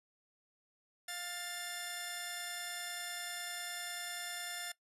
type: tone pair together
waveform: 10% pulse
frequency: 702.8 / 1772 Hz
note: F5 / A6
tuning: +11 / +12 cents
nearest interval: octave + major third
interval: 1601 cents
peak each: -36 / -33 dBFS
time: 1.08-4.72 s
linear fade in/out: 5 ms
effects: noise-tail reverb RT60 0.1 s tail -18 dB re dry + resampled to 32000 Hz